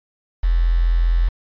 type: tone with quantisation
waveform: sine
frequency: 42.5 Hz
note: F1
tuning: 46 cents flat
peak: -13 dBFS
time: 0.43-1.29 s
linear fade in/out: 10 ms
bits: 6
effects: resampled to 11025 Hz